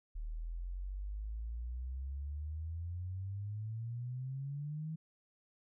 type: exponential sweep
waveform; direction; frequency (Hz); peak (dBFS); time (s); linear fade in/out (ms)
sine; up; 37.79 to 161; -38; 0.15-4.96; 10
effects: none